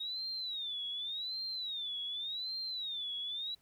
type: tone with vibrato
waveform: triangle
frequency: 3742 Hz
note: A#7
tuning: 6 cents sharp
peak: -33 dBFS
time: 0-3.55 s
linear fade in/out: 10 ms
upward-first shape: sine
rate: 0.87 Hz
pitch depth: 190 cents each way
effects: tanh soft clip ceiling -35 dBFS + pink hiss -71 dBFS RMS until 3.61 s